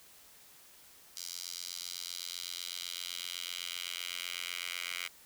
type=tone with high-pass filter sweep; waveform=10% pulse; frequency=87.9 Hz; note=F2; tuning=12 cents sharp; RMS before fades=-41 dBFS; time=1.16-5.08 s; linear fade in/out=10 ms; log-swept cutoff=5100 to 2300 Hz; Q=2.1; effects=white hiss -58 dBFS RMS until 5.25 s